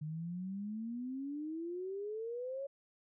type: exponential sweep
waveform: sine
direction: up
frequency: 150 to 561 Hz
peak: -38 dBFS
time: 0.01-2.67 s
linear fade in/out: 10 ms
effects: none